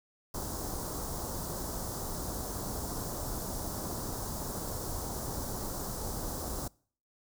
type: band-stop noise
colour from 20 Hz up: pink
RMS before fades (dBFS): -37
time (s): 0.34-6.68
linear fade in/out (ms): 5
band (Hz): 1200 to 5100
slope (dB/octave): 24
effects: noise-tail reverb RT60 0.5 s tail -25 dB re dry